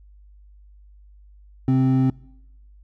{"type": "tone pair together", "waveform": "triangle", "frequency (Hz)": [130.95, 261.6], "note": ["C3", "C4"], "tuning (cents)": [2, 0], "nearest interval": "octave", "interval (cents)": 1198, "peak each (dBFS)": -16, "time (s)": [1.68, 2.1], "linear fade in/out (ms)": 2, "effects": ["noise-tail reverb RT60 0.9 s tail -25 dB re dry", "added 50 Hz sine -46 dBFS peak until 2.83 s"]}